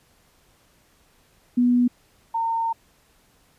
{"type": "tone pair in turn", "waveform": "sine", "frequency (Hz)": [244.8, 912.3], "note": ["B3", "A#5"], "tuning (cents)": [-15, -38], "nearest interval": "octave + major seventh", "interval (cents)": 2277, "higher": "second", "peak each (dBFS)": [-15, -21], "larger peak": "first", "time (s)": [[1.57, 1.88], [2.34, 2.73]], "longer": "second", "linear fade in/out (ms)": 10, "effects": ["pink hiss -60 dBFS RMS until 3.58 s", "resampled to 32000 Hz"]}